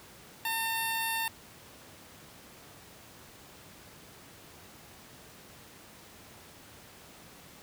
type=tone with notch filter; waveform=5% pulse; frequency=904 Hz; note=A5; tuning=47 cents sharp; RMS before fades=-32 dBFS; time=0.45-1.28 s; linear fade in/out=2 ms; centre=6300 Hz; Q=0.52; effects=pink hiss -52 dBFS RMS until 7.62 s + high-pass 80 Hz 12 dB/octave